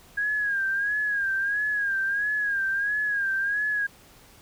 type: tone with vibrato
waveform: sine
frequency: 1634 Hz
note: G#6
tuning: 29 cents flat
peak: -23 dBFS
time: 0.17-3.87 s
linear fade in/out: 10 ms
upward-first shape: sine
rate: 1.5 Hz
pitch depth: 75 cents each way
effects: pink hiss -53 dBFS RMS until 4.41 s